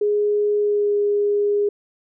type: tone with pitch glide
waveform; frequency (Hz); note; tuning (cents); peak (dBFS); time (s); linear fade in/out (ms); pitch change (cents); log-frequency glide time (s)
sine; 415.3 to 410.5; G#4 to G#4; 0 to -20; -16; 0.01-1.69; 5; -20; 0.59-0.95
effects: none